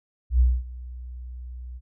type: tone with ADSR envelope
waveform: sine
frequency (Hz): 61.74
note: B1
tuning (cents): 0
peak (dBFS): -13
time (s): 0.3-1.81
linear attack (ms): 100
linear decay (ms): 230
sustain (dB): -21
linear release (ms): 46
effects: none

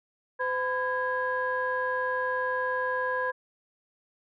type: tone cluster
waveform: sine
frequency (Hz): 511 / 1006 / 1643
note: C5 / B5 / G#6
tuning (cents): -41 / +32 / -19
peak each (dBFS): -30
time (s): 0.39-3.32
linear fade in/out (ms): 20
effects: tanh soft clip ceiling -17 dBFS

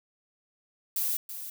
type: noise with echo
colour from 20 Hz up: violet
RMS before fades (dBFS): -29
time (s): 0.96-1.17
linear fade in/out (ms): 2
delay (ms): 330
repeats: 1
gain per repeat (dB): -10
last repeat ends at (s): 1.5
effects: none

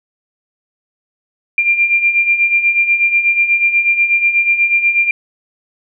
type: beating tone pair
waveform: sine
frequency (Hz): 2380 / 2388.2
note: D7 / D7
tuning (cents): +22 / +28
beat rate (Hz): 8.2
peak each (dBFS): -17 / -11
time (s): 1.58-5.11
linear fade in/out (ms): 2
effects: none

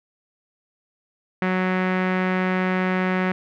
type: tone with low-pass filter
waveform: sawtooth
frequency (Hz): 185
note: F#3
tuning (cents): 0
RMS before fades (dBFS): -22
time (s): 1.42-3.32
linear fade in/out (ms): 2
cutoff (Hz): 2000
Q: 2.6
effects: none

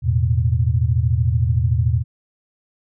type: chord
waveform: sine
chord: E suspended fourth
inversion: none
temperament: equal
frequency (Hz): 82.41 / 110 / 123.47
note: E2 / A2 / B2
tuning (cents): 0 / 0 / 0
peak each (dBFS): -19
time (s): 0.02-2.04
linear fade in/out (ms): 50
effects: none

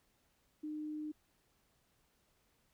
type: tone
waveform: sine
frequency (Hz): 304.4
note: D#4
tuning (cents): -38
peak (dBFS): -39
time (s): 0.63-1.12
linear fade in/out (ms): 10
effects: pink hiss -75 dBFS RMS until 2.73 s

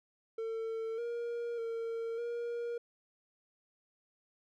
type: tone with pitch steps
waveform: triangle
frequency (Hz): 449.7 / 471.8 / 457.9 / 472.8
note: A4 / A#4 / A#4 / A#4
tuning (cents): +38 / +21 / -31 / +24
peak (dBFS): -33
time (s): 0.38-2.78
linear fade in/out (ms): 5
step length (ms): 600
effects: none

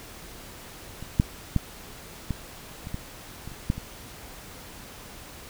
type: clicks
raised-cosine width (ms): 5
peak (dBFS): -24 / -6 / -9 / -14 / -24 / -18 / -24 / -29 / -10 / -22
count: 10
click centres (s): 1.026 / 1.199 / 1.563 / 2.307 / 2.871 / 2.944 / 3.476 / 3.518 / 3.701 / 3.78
effects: pink hiss -44 dBFS RMS until 5.49 s

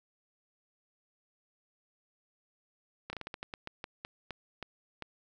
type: slowing click train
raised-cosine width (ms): 0.3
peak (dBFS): -23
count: 14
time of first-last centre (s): 3.1-5.023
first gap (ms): 30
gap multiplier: 1.24
effects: none

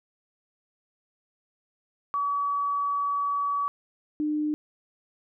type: tone pair in turn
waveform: sine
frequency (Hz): 1139 / 301.7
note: C#6 / D4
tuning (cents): +47 / +47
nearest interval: octave + major seventh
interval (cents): 2300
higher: first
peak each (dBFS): -24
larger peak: neither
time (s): 2.14-3.68 / 4.2-4.54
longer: first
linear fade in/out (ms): 0
effects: none

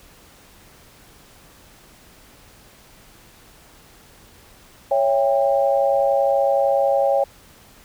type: chord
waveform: sine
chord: C# diminished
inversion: none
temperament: just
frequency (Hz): 554.4 / 665.2 / 798.3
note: C#5 / E5 / G5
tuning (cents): 0 / +16 / +31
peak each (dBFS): -17 / -23 / -21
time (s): 4.91-7.24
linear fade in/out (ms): 5
effects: pink hiss -49 dBFS RMS until 7.84 s

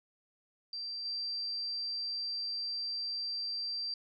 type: tone with level steps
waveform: sine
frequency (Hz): 4701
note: D8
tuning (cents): +1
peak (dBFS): -37 / -34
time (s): 0.73-3.94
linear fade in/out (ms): 2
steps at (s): 1.05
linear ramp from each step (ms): 5
effects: none

